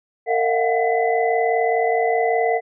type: tone cluster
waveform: sine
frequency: 456.4 / 649 / 714 / 753 / 2013 Hz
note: A#4 / E5 / F5 / F#5 / B6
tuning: -37 / -27 / +38 / +30 / +33 cents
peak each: -20 / -26 / -20 / -27 / -27 dBFS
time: 0.26-2.61 s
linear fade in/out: 50 ms
effects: none